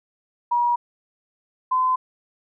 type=tone pair in turn; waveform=sine; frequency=959 / 1023.2 Hz; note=A#5 / C6; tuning=+49 / -39 cents; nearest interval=minor second; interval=112 cents; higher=second; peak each=-17 dBFS; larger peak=neither; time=0.51-0.76 / 1.71-1.96 s; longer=neither; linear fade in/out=10 ms; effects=none